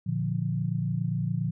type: chord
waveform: sine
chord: Bb major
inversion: none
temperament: equal with one note detuned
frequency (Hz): 116.54 / 146.83 / 174.01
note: Bb2 / D3 / F3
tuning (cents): 0 / 0 / -6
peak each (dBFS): -30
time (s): 0.06-1.51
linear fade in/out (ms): 10
effects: none